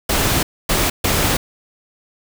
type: noise bursts at uneven times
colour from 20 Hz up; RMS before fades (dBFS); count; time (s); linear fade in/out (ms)
pink; -17; 3; 0.09-0.43 / 0.69-0.9 / 1.04-1.37; 5
effects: none